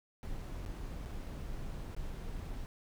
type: noise with dropouts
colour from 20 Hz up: brown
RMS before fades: -41 dBFS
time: 0.23-2.66 s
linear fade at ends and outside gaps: 0 ms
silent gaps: 0.651-0.662 / 1.053-1.059 / 1.949-1.965 s
effects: none